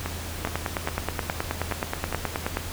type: two click trains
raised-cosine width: 0.5 ms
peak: -10 / -13 dBFS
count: 21 / 6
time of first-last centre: 0.45-2.571 / 0.06-2.126 s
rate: 9.43 / 2.42 Hz
effects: added 83 Hz sine -36 dBFS peak until 2.72 s + pink hiss -36 dBFS RMS until 2.72 s